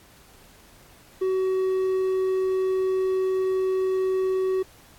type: tone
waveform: triangle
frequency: 376.7 Hz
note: F#4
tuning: 31 cents sharp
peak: -19 dBFS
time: 1.21-4.63 s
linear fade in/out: 10 ms
effects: pink hiss -53 dBFS RMS until 4.98 s + AAC 64 kbps